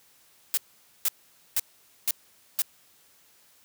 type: noise bursts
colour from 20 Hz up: blue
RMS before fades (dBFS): -24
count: 5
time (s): 0.54-2.62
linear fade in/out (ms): 0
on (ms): 32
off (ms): 480
effects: white hiss -60 dBFS RMS until 3.64 s + high-pass 60 Hz 12 dB/octave